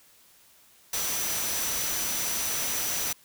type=tone in noise; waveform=sine; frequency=5920 Hz; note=F#8; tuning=in tune; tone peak=-33 dBFS; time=0.93-3.13 s; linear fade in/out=5 ms; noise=white; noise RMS=-30 dBFS; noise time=0.93-3.13 s; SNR=-6 dB; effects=white hiss -58 dBFS RMS until 3.24 s